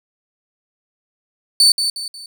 35% pulse tone with echo, 4516 Hz, C#8, 31 cents sharp, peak -7 dBFS, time 1.6-1.72 s, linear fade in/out 2 ms, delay 180 ms, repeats 3, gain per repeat -8 dB, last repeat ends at 2.26 s, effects none

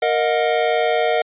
square chord, D# minor, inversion second, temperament equal with one note detuned, 466.2 / 622.3 / 722.7 Hz, A#4 / D#5 / F#5, 0 / 0 / -41 cents, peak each -21 dBFS, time 0.02-1.22 s, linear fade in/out 5 ms, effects resampled to 8000 Hz

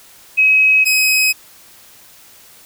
sine / sawtooth tone pair in turn, 2548 / 2536 Hz, D#7 / D#7, +41 / +32 cents, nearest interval unison, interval 9 cents, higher first, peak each -8 dBFS, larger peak neither, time 0.37-0.85 / 0.85-1.33 s, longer neither, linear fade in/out 20 ms, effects white hiss -44 dBFS RMS until 2.65 s

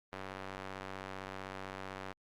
square tone with band-pass filter, 47.83 Hz, G1, 42 cents flat, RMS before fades -45 dBFS, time 0.12-2.13 s, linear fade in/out 10 ms, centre 1300 Hz, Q 0.66, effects Opus 48 kbps

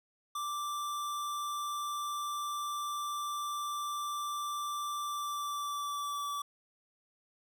square tone with pitch glide, 1174.7 to 1153.9 Hz, D6 to D6, 0 to -31 cents, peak -35 dBFS, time 0.35-6.42 s, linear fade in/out 5 ms, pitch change -31 cents, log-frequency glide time 5.03-6.27 s, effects none

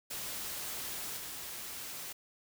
white noise with level steps, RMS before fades -40 / -43 dBFS, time 0.1-2.13 s, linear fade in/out 10 ms, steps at 1.16 s, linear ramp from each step 20 ms, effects none

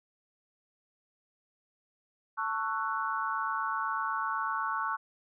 sine chord, F# minor seventh, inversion first, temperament just, 888 / 1110 / 1332 / 1480 Hz, A5 / C#6 / E6 / F#6, +16 / +2 / +18 / 0 cents, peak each -36 / -33 / -36 / -36 dBFS, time 2.37-4.97 s, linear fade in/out 20 ms, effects none

